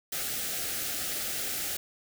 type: band-stop noise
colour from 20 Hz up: white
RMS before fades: -33 dBFS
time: 0.12-1.77 s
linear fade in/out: 5 ms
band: 830 to 1200 Hz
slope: 96 dB/octave
effects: none